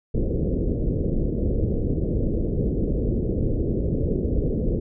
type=low-pass noise; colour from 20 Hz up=pink; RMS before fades=-23 dBFS; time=0.14-4.8 s; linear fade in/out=10 ms; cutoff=510 Hz; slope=48 dB/octave; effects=none